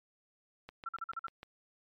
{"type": "click train", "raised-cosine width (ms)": 0.3, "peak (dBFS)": -30, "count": 6, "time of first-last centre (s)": [0.69, 1.431], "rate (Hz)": 6.75}
{"type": "tone bursts", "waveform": "sine", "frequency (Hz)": 1349, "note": "E6", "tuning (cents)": 40, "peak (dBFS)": -35, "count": 6, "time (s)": [0.86, 1.269], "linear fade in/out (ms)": 5, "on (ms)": 29, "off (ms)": 47}
{"effects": ["MP3 96 kbps"]}